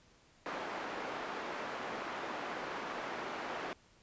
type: band-pass noise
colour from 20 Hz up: white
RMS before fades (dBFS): -41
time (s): 0.46-3.73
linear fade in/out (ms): 0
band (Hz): 270 to 1300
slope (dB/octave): 12
effects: pink hiss -65 dBFS RMS until 4.02 s + resampled to 16000 Hz